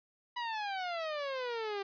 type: exponential sweep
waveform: sawtooth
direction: down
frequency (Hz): 985 to 389.7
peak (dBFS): -31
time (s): 0.36-1.83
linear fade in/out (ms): 10
effects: resampled to 11025 Hz + 11-bit